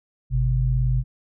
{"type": "tone pair together", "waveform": "sine", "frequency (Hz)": [50.76, 127.9], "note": ["G#1", "C3"], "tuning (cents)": [-39, -39], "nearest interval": "octave + major third", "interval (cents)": 1600, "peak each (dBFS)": [-21, -20], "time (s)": [0.3, 1.04], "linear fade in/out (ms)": 50, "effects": []}